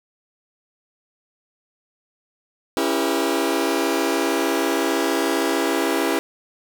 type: chord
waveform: sawtooth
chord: C# diminished seventh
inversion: none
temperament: just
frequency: 277.2 / 332.6 / 399.1 / 479 Hz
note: C#4 / E4 / G4 / Bb4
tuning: 0 / +16 / +31 / +47 cents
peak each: -21 / -19 / -21 / -23 dBFS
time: 2.77-6.19 s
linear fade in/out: 0 ms
effects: none